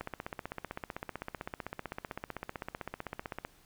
click train, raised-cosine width 0.5 ms, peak -22 dBFS, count 55, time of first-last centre 0.01-3.449 s, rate 15.7 Hz, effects pink hiss -63 dBFS RMS until 3.65 s

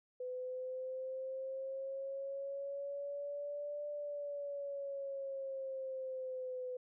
sine exponential two-way sweep, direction up then down, 502 to 588 to 502 Hz, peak -39 dBFS, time 0.2-6.77 s, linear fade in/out 5 ms, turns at 3.88 s, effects none

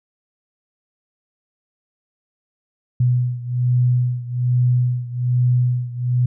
sine beating tone pair, 123.47 / 124.67 Hz, B2 / B2, 0 / +17 cents, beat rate 1.2 Hz, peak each -17 / -20 dBFS, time 3-6.26 s, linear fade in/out 5 ms, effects none

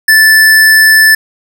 square tone, 1755 Hz, A6, 5 cents flat, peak -3 dBFS, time 0.08-1.15 s, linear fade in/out 5 ms, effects none

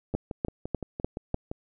two click trains, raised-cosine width 2 ms, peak -13 / -20 dBFS, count 5 / 9, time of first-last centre 0.15-1.344 / 0.14-1.515 s, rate 3.35 / 5.82 Hz, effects none

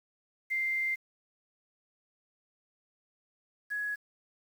sine tone pair in turn, 2093 / 1677.6 Hz, C7 / G#6, 0 / +17 cents, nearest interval major third, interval 383 cents, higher first, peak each -28 / -31 dBFS, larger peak first, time 0.5-0.96 / 3.7-3.96 s, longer first, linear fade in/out 20 ms, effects 9-bit

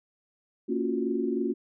sine chord, Gb major seventh, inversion first, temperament just, 231.2 / 277.5 / 346.9 / 370 Hz, Bb3 / Db4 / F4 / Gb4, -14 / +2 / -12 / 0 cents, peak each -31 dBFS, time 0.68-1.54 s, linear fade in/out 20 ms, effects none

